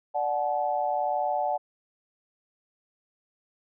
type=chord; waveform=sine; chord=D major; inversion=none; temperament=equal with one note detuned; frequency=587.3 / 740 / 861.4 Hz; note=D5 / F#5 / A5; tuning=0 / 0 / -37 cents; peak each=-30 / -27 / -30 dBFS; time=0.14-1.58 s; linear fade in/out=20 ms; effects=none